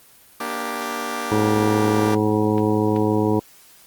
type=chord; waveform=10% pulse; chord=G minor; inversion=first; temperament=just; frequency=235.2 / 294 / 392 Hz; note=Bb3 / D4 / G4; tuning=+16 / +2 / 0 cents; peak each=-21 / -23 / -22 dBFS; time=0.4-2.15 s; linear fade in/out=5 ms
type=harmonic tone; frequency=106.7 Hz; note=G#2; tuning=47 cents sharp; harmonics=1 / 2 / 3 / 4 / 5 / 7 / 8 / 9; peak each=-24 / -23 / -21 / -22 / -29 / -31 / -35 / -28 dBFS; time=1.31-3.4 s; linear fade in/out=10 ms
type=clicks; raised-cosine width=0.3 ms; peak=-19 dBFS; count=2; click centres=2.581 / 2.963 s
effects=white hiss -50 dBFS RMS until 3.86 s + Opus 24 kbps